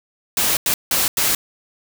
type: noise bursts at uneven times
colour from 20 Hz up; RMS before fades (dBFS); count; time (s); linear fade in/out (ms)
white; -18; 4; 0.37-0.57 / 0.66-0.74 / 0.91-1.08 / 1.17-1.35; 2
effects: none